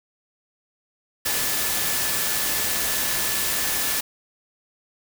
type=tone in noise; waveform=sine; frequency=1738 Hz; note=A6; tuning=22 cents flat; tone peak=-35 dBFS; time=1.25-4.01 s; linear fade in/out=10 ms; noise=white; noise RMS=-24 dBFS; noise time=1.25-4.01 s; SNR=-14 dB; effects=none